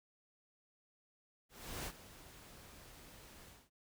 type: noise with ADSR envelope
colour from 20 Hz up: pink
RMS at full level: -42 dBFS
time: 1.49-3.7 s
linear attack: 370 ms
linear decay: 60 ms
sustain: -15 dB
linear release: 220 ms
effects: none